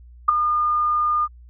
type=tone with ADSR envelope; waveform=sine; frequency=1214 Hz; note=D#6; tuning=43 cents flat; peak=-7 dBFS; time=0.28-1.28 s; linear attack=11 ms; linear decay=6 ms; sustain=-10 dB; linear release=42 ms; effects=added 60 Hz sine -42 dBFS peak until 1.49 s